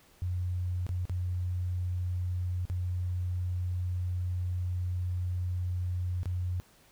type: tone with dropouts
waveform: sine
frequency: 90 Hz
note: F#2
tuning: 47 cents flat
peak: -29 dBFS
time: 0.22-6.6 s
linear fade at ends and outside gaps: 0 ms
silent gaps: 0.866-0.891 / 1.054-1.096 / 2.653-2.699 / 6.232-6.257 s
effects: pink hiss -61 dBFS RMS until 6.91 s